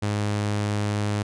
sawtooth tone, 103.83 Hz, G#2, in tune, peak -19 dBFS, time 0.02-1.23 s, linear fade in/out 10 ms, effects resampled to 22050 Hz

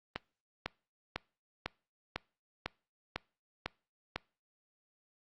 click train, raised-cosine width 0.3 ms, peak -18 dBFS, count 9, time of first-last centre 0.16-4.16 s, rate 2 Hz, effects noise-tail reverb RT60 0.4 s tail -25 dB re dry + Opus 24 kbps

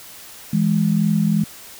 sine tone pair together, 164.85 / 207.7 Hz, E3 / G#3, 0 / 0 cents, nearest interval major third, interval 400 cents, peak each -18 / -17 dBFS, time 0.53-1.44 s, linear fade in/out 5 ms, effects white hiss -40 dBFS RMS until 1.79 s

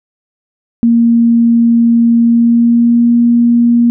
sine tone with pitch glide, 233.1 to 236.8 Hz, A#3 to A#3, 0 to +27 cents, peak -5 dBFS, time 0.83-3.9 s, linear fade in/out 0 ms, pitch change +27 cents, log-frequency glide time 2.21-3.12 s, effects none

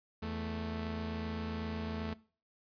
sawtooth tone pair together, 82.6 / 220 Hz, E2 / A3, +4 / 0 cents, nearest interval octave + perfect fourth, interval 1696 cents, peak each -36 / -35 dBFS, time 0.22-2.14 s, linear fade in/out 10 ms, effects noise-tail reverb RT60 0.4 s tail -20 dB re dry + resampled to 11025 Hz

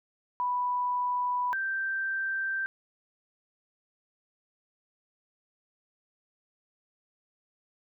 sine tone pair in turn, 987 / 1566.8 Hz, B5 / G6, -1 / -1 cents, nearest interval minor sixth, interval 800 cents, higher second, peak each -26 / -28 dBFS, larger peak first, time 0.4-1.53 / 1.53-2.66 s, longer neither, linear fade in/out 0 ms, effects none

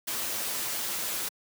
white noise with comb filter, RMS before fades -32 dBFS, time 0.07-1.29 s, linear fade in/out 10 ms, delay 8.9 ms, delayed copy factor +0.55, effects high-pass 150 Hz 12 dB/octave

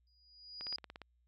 sine tone with exponential growth, 4900 Hz, D#8, 27 cents flat, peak -35 dBFS, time 0.07-0.76 s, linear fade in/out 1 ms, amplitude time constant 150 ms
click train, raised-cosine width 0.3 ms, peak -31 dBFS, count 8, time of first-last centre 0.61-1.017 s, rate 17.2 Hz
effects added 60 Hz sine -70 dBFS peak until 1.27 s

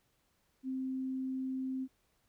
sine tone, 261.7 Hz, C4, in tune, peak -34 dBFS, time 0.63-1.88 s, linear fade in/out 50 ms, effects pink hiss -75 dBFS RMS until 2.28 s

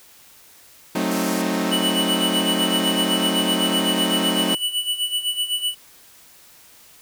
sawtooth chord, F# diminished seventh, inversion none, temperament equal with one note detuned, 185 / 220 / 264.4 / 311.1 Hz, F#3 / A3 / C4 / Eb4, 0 / 0 / +18 / 0 cents, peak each -22 dBFS, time 0.95-4.55 s, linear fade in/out 5 ms
pink band-pass noise, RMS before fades -34 dBFS, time 1.11-1.42 s, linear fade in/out 5 ms, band 4700 to 16000 Hz, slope 48 dB/octave
square tone with tremolo, 2960 Hz, F#7, in tune, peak -19 dBFS, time 1.71-5.75 s, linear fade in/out 20 ms, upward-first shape sine, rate 7.9 Hz, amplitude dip 75%
effects white hiss -49 dBFS RMS until 7.01 s

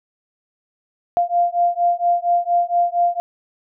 sine beating tone pair, 695 / 699.3 Hz, F5 / F5, -9 / +2 cents, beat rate 4.3 Hz, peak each -18 dBFS, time 1.17-3.2 s, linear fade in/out 0 ms, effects none

